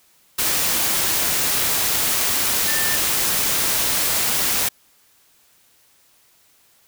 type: tone in noise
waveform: sine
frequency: 1785 Hz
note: A6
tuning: 24 cents sharp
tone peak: -26 dBFS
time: 2.67-2.97 s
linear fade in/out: 10 ms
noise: white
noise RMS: -20 dBFS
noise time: 0.38-4.69 s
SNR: -9 dB
effects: white hiss -57 dBFS RMS until 6.87 s